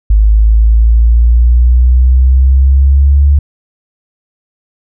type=exponential sweep; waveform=sine; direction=up; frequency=52 to 71.9 Hz; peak=-3 dBFS; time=0.1-3.39 s; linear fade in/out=5 ms; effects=none